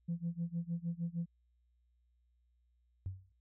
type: tone with tremolo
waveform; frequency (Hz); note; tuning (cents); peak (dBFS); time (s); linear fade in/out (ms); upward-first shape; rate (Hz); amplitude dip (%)
sine; 169.7; F3; -49; -31; 0.08-1.26; 10; sine; 6.5; 95
type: tone with exponential decay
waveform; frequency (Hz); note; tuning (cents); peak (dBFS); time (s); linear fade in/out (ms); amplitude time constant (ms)
sine; 94.1; F#2; +30; -33; 3.06-3.32; 0; 55
effects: tanh soft clip ceiling -30 dBFS + added 60 Hz sine -70 dBFS peak until 3.4 s